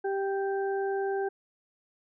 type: harmonic tone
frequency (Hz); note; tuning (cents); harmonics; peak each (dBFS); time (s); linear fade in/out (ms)
391.9; G4; 0; 1 / 2 / 4; -28 / -34 / -40; 0.04-1.29; 10
effects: none